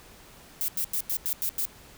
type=noise bursts; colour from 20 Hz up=violet; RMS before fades=-28 dBFS; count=7; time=0.61-1.654 s; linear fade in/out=0 ms; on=72 ms; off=90 ms; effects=pink hiss -51 dBFS RMS until 1.97 s